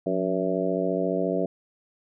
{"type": "harmonic tone with a mistuned harmonic", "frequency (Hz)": 94.4, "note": "F#2", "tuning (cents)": 35, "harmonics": [2, 3, 4, 5, 6, 7], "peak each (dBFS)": [-30, -30, -30, -30, -30, -30], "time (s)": [0.06, 1.46], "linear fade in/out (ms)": 5, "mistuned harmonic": 2, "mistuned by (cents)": -91, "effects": []}